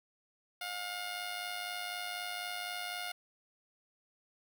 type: tone with amplitude modulation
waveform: 10% pulse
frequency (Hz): 713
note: F5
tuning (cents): +36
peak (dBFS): -27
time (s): 0.61-3.12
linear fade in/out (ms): 5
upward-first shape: sine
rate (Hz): 104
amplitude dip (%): 50
effects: none